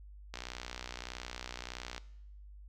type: click train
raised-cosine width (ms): 0.2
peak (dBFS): -23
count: 102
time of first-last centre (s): 0.34-1.98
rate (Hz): 61.6
effects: noise-tail reverb RT60 0.8 s tail -20 dB re dry + added 50 Hz sine -49 dBFS peak until 2.68 s